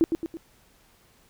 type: tone with echo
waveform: sine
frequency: 329.6 Hz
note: E4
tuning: in tune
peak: -15 dBFS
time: 0.01-0.04 s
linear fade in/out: 0 ms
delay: 110 ms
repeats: 3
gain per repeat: -6 dB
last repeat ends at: 0.37 s
effects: pink hiss -60 dBFS RMS until 1.29 s